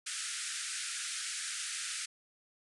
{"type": "band-pass noise", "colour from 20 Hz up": "white", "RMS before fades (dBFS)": -39, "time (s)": [0.06, 2.06], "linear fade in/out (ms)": 10, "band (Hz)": [1300, 10000], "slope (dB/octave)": 96, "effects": []}